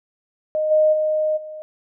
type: tone with level steps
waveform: sine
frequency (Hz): 618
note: D#5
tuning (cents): -12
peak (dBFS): -18 / -12 / -17 / -31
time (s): 0.55-1.62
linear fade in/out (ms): 0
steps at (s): 0.7 / 0.92 / 1.36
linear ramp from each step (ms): 20
effects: none